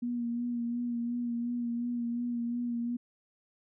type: tone with vibrato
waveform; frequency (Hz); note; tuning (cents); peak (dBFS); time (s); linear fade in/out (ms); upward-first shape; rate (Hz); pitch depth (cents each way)
sine; 238.6; A#3; +41; -30; 0.02-2.97; 10; sine; 2.8; 27
effects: none